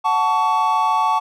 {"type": "chord", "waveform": "triangle", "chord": "F# minor", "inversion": "none", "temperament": "equal with one note detuned", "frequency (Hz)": [740, 880, 1126.8], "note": ["F#5", "A5", "C#6"], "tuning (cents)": [0, 0, 28], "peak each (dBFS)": [-21, -16, -17], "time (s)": [0.04, 1.2], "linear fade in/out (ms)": 20, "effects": []}